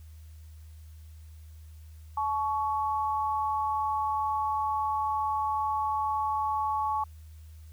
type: tone pair together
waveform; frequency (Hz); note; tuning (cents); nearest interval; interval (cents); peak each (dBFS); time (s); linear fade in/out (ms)
sine; 859.2 / 1117; A5 / C#6; -41 / +13; perfect fourth; 454; -28 / -30; 2.17-7.04; 5
effects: added 78 Hz sine -45 dBFS peak until 7.72 s + white hiss -64 dBFS RMS until 7.72 s